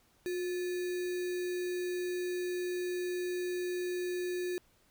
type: tone with sample-and-hold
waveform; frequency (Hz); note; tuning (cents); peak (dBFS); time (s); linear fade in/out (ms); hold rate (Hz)
sine; 359.1; F4; +48; -32; 0.26-4.58; 0; 2100
effects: pink hiss -68 dBFS RMS until 4.9 s